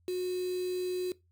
sine tone with quantisation, 364.2 Hz, F#4, 27 cents flat, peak -30 dBFS, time 0.08-1.12 s, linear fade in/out 2 ms, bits 7, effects noise-tail reverb RT60 0.2 s tail -19 dB re dry + added 86 Hz sine -65 dBFS peak until 1.31 s

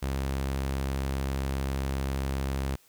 sawtooth tone, 67.5 Hz, C#2, 45 cents flat, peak -24 dBFS, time 0.02-2.76 s, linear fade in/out 10 ms, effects white hiss -61 dBFS RMS until 2.88 s

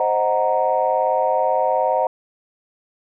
sine chord, C half-diminished seventh, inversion none, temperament equal, 523.3 / 622.3 / 740 / 932.3 Hz, C5 / Eb5 / Gb5 / Bb5, 0 / 0 / 0 / 0 cents, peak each -21 dBFS, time 0-2.07 s, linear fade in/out 2 ms, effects tanh soft clip ceiling -6 dBFS

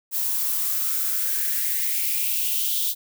violet noise with high-pass filter sweep, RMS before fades -24 dBFS, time 0.11-2.95 s, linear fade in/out 50 ms, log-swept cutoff 820 to 3600 Hz, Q 4.8, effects none

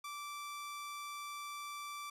sawtooth tone, 1167 Hz, D6, 11 cents flat, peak -39 dBFS, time 0.04-2.1 s, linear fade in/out 5 ms, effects resampled to 32000 Hz

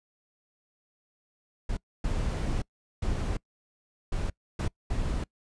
brown noise bursts at uneven times, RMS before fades -29 dBFS, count 6, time 1.69-1.77 / 2.04-2.62 / 3.02-3.37 / 4.12-4.3 / 4.59-4.68 / 4.9-5.24 s, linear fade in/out 5 ms, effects noise-tail reverb RT60 0.1 s tail -24 dB re dry + resampled to 22050 Hz

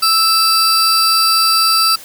40% pulse tone pair together, 1320 / 4704 Hz, E6 / D8, +2 / +2 cents, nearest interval octave + minor seventh, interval 2200 cents, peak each -13 / -11 dBFS, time 0.02-1.96 s, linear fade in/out 10 ms, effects white hiss -36 dBFS RMS until 2.04 s

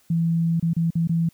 sine tone with dropouts, 166.3 Hz, E3, 16 cents sharp, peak -18 dBFS, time 0.1-1.29 s, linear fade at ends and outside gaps 5 ms, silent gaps 0.598-0.625 / 0.734-0.765 / 0.905-0.953 / 1.074-1.093 s, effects white hiss -60 dBFS RMS until 1.33 s

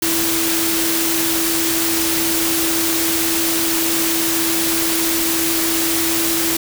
sine tone in noise, 330 Hz, E4, 2 cents sharp, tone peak -21 dBFS, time 0.02-6.57 s, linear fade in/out 5 ms, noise white, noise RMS -19 dBFS, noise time 0.02-6.57 s, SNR -5 dB, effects none

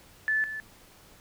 sine tone pair in turn, 1744 / 1744 Hz, A6 / A6, -16 / -16 cents, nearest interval unison, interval 0 cents, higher neither, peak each -23 / -33 dBFS, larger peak first, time 0.28-0.44 / 0.44-0.6 s, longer neither, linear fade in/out 0 ms, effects pink hiss -55 dBFS RMS until 1.2 s

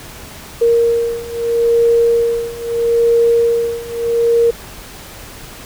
sine beating tone pair, 466.2 / 466.97 Hz, A#4 / A#4, 0 / +3 cents, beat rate 0.77 Hz, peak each -15 / -13 dBFS, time 0.61-4.51 s, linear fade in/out 10 ms, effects pink hiss -34 dBFS RMS until 5.65 s

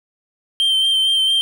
triangle tone with vibrato, 3136 Hz, G7, in tune, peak -12 dBFS, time 0.6-1.41 s, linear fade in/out 0 ms, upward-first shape sine, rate 4.4 Hz, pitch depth 21 cents each way, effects none

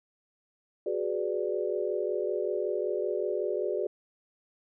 sine chord, G# half-diminished seventh, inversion third, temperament equal, 370 / 415.3 / 493.9 / 587.3 Hz, F#4 / G#4 / B4 / D5, 0 / 0 / 0 / 0 cents, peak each -32 / -32 / -35 / -34 dBFS, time 0.86-3.87 s, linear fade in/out 5 ms, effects none

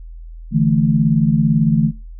sine chord, D suspended second, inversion none, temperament equal, 146.83 / 164.81 / 220 Hz, D3 / E3 / A3, 0 / 0 / 0 cents, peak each -16 dBFS, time 0.51-1.92 s, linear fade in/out 50 ms, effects noise-tail reverb RT60 0.3 s tail -22 dB re dry + added 41 Hz sine -31 dBFS peak until 2.19 s

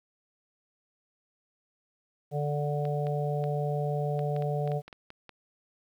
harmonic tone, 146.7 Hz, D3, 2 cents flat, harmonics 1 / 3 / 4 / 5, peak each -29 / -34 / -35 / -36 dBFS, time 2.31-4.82 s, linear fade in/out 50 ms
clicks, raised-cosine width 0.3 ms, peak -29 dBFS, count 12, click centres 2.853 / 3.069 / 3.44 / 4.192 / 4.364 / 4.423 / 4.676 / 4.718 / 4.88 / 4.928 / 5.104 / 5.293 s
effects 10-bit

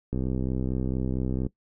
click train, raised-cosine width 3 ms, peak -16 dBFS, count 87, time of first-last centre 0.13-1.465 s, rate 64.4 Hz, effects noise-tail reverb RT60 0.1 s tail -19 dB re dry

